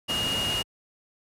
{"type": "tone in noise", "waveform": "sine", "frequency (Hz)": 2858, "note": "F7", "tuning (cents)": 39, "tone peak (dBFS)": -26, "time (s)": [0.08, 0.63], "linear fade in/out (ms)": 20, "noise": "pink", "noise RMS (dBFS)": -31, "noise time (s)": [0.08, 0.63], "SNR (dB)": 2, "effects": ["high-pass 60 Hz 12 dB/octave", "low-pass 12000 Hz 12 dB/octave"]}